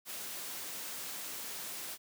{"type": "noise", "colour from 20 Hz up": "white", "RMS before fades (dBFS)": -42, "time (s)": [0.05, 1.98], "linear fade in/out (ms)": 50, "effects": ["high-pass 150 Hz 12 dB/octave"]}